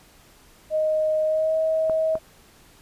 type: tone with pitch glide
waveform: sine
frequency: 622.3 to 637.6 Hz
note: D#5 to D#5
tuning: 0 to +42 cents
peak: -19 dBFS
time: 0.7-2.19 s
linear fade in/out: 50 ms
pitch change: +42 cents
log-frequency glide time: 1.24-1.56 s
type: clicks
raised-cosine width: 1 ms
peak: -18 dBFS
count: 2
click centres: 1.897 / 2.154 s
effects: pink hiss -53 dBFS RMS until 2.81 s + resampled to 32000 Hz